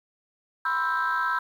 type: chord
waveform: sine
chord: C major seventh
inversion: third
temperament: equal with one note detuned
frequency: 987.8 / 1046.5 / 1318.5 / 1575.2 Hz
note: B5 / C6 / E6 / G6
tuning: 0 / 0 / 0 / +8 cents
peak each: -28 / -32 / -26 / -26 dBFS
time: 0.65-1.39 s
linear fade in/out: 5 ms
effects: tanh soft clip ceiling -18 dBFS + 9-bit